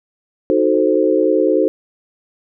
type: chord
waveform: sine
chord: D# diminished seventh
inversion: none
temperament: equal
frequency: 311.1 / 370 / 440 / 523.3 Hz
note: D#4 / F#4 / A4 / C5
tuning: 0 / 0 / 0 / 0 cents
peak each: -17 dBFS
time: 0.5-1.68 s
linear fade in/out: 0 ms
effects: none